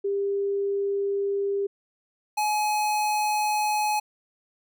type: tone pair in turn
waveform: sine / square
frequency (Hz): 398.8 / 845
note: G4 / G#5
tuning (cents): +30 / +30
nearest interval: octave + minor second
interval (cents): 1300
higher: second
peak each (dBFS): -23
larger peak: neither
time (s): 0.04-1.67 / 2.37-4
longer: neither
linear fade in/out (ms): 10
effects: none